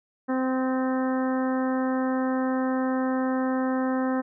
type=harmonic tone with a mistuned harmonic; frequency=259.6 Hz; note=C4; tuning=13 cents flat; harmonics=1 / 2 / 3 / 4 / 5 / 6 / 7; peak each=-24 / -30 / -34 / -36 / -38 / -40 / -41 dBFS; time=0.28-4.22 s; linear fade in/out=20 ms; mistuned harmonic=5; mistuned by=-16 cents; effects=none